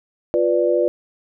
sine chord, B diminished, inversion second, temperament equal with one note detuned, 351.7 / 493.9 / 587.3 Hz, F4 / B4 / D5, +12 / 0 / 0 cents, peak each -19 dBFS, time 0.34-0.88 s, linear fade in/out 0 ms, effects none

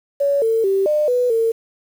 sine tone with pitch steps, 564 / 450.3 / 388.9 / 602 / 494.5 / 453.9 Hz, C#5 / A4 / G4 / D5 / B4 / A#4, +30 / +40 / -14 / +43 / +2 / -46 cents, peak -14 dBFS, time 0.2-1.52 s, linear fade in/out 10 ms, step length 220 ms, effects 7-bit

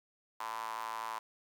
sawtooth tone with high-pass filter, 112.2 Hz, A2, 34 cents sharp, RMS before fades -40 dBFS, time 0.4-1.19 s, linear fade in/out 5 ms, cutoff 980 Hz, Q 6.4, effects none

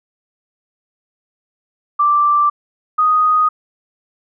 sine tone pair in turn, 1174.7 / 1244.6 Hz, D6 / D#6, 0 / 0 cents, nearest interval minor second, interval 100 cents, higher second, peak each -10 dBFS, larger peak neither, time 1.99-2.5 / 2.98-3.49 s, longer neither, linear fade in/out 10 ms, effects none

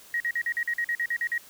sine tone bursts, 1891 Hz, A#6, 24 cents sharp, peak -24 dBFS, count 12, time 0.14-1.379 s, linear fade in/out 2 ms, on 62 ms, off 45 ms, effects white hiss -51 dBFS RMS until 1.49 s

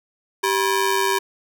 sawtooth ring-modulated tone, 677 Hz, E5, 46 cents sharp, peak -11 dBFS, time 0.43-1.19 s, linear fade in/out 10 ms, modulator 288 Hz, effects none

